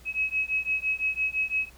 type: beating tone pair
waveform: sine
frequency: 2557 / 2562.9 Hz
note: D#7 / E7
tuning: +47 / -49 cents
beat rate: 5.9 Hz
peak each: -28 dBFS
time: 0.05-1.7 s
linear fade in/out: 50 ms
effects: added 60 Hz sine -52 dBFS peak until 1.77 s + pink hiss -55 dBFS RMS until 1.77 s